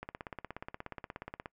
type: click train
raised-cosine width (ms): 0.5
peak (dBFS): -25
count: 25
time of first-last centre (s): 0.03-1.459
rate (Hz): 16.8
effects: noise-tail reverb RT60 0.1 s tail -22 dB re dry